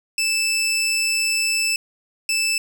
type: tone pair in turn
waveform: 20% pulse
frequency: 2637 / 2637 Hz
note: E7 / E7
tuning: 0 / 0 cents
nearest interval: unison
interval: 0 cents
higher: neither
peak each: -14 dBFS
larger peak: neither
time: 0.18-1.76 / 2.29-2.58 s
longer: first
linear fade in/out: 2 ms
effects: none